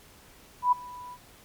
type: tone with ADSR envelope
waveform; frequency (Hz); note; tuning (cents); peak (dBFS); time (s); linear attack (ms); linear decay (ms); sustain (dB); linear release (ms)
sine; 987.8; B5; 0; -16; 0.62-1.18; 100; 12; -23; 55
effects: pink hiss -54 dBFS RMS until 1.44 s + MP3 96 kbps